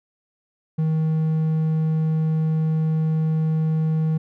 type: tone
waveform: triangle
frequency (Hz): 158.2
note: D#3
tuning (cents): +29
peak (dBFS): -16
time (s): 0.78-4.18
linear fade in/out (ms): 10
effects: none